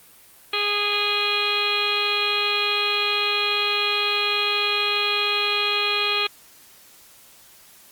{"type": "harmonic tone with a mistuned harmonic", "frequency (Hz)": 412.4, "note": "G#4", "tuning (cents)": -12, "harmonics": [1, 2, 3, 4, 5, 6, 7, 8, 9, 10], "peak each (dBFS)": [-30, -35, -28, -35, -35, -24, -32, -26, -34, -29], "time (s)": [0.53, 6.27], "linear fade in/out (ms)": 5, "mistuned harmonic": 9, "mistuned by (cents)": 33, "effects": ["white hiss -50 dBFS RMS until 7.91 s", "Opus 32 kbps"]}